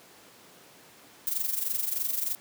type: noise with amplitude modulation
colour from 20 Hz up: violet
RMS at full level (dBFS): -27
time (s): 1.27-2.35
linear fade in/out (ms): 0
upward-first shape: sine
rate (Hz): 23.2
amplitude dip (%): 70
effects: pink hiss -53 dBFS RMS until 2.4 s + high-pass 200 Hz 12 dB/octave